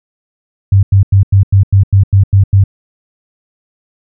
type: tone bursts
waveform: sine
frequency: 98 Hz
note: G2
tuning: in tune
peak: -3 dBFS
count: 10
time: 0.72-2.639 s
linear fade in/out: 5 ms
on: 110 ms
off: 91 ms
effects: none